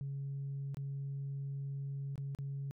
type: tone with dropouts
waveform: sine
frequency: 138.59 Hz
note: C#3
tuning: in tune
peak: -36 dBFS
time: 0.01-2.71 s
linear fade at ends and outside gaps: 0 ms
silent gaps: 0.745-0.77 / 2.157-2.179 / 2.349-2.387 s
effects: tanh soft clip ceiling -34 dBFS